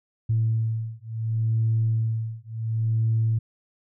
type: beating tone pair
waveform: sine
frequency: 111.9 / 112.6 Hz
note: A2 / A2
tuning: +30 / +40 cents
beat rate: 0.7 Hz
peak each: -24 dBFS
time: 0.29-3.39 s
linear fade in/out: 10 ms
effects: tanh soft clip ceiling -14 dBFS